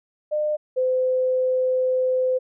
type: tone pair in turn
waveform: sine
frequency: 604 / 512.2 Hz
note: D5 / C5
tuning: +48 / -37 cents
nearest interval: minor third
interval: 285 cents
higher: first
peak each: -20 / -18 dBFS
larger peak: second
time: 0.31-0.57 / 0.76-2.39 s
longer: second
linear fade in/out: 20 ms
effects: none